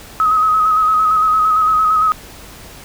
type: tone with vibrato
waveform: sine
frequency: 1270 Hz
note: D#6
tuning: 35 cents sharp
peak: -10 dBFS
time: 0.2-2.12 s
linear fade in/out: 0 ms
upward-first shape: square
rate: 8.8 Hz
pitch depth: 24 cents each way
effects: added 50 Hz sine -42 dBFS peak until 2.84 s + pink hiss -37 dBFS RMS until 2.84 s